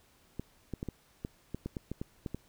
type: clicks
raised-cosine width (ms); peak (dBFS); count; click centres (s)
3; -23; 12; 0.396 / 0.737 / 0.829 / 0.887 / 1.249 / 1.546 / 1.66 / 1.768 / 1.916 / 2.015 / 2.262 / 2.346
effects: pink hiss -65 dBFS RMS until 2.48 s